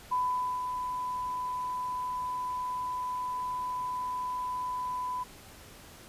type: tone with ADSR envelope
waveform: sine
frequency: 1000 Hz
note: B5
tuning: 21 cents sharp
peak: -25 dBFS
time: 0.11-5.24 s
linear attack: 15 ms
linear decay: 480 ms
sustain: -6 dB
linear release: 14 ms
effects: pink hiss -51 dBFS RMS until 6.08 s + resampled to 32000 Hz